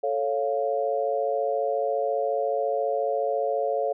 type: chord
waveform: sine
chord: A augmented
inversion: none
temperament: equal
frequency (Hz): 440 / 554.4 / 698.5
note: A4 / C#5 / E#5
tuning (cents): 0 / 0 / 0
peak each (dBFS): -28 / -26 / -28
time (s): 0.03-3.93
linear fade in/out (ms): 10
effects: none